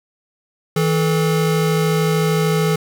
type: tone pair together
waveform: square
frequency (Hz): 161.33 / 430.7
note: E3 / A4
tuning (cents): -37 / -37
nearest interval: octave + perfect fourth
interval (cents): 1700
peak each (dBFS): -17 / -20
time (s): 0.76-2.76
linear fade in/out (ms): 5
effects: none